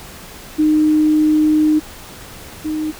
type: tone pair in turn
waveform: sine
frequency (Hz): 307 / 309.3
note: D#4 / D#4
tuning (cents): -23 / -10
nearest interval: unison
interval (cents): 13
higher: second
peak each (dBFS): -10 / -18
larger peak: first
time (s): 0.58-1.8 / 2.64-2.92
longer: first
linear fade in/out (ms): 20
effects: pink hiss -36 dBFS RMS until 2.99 s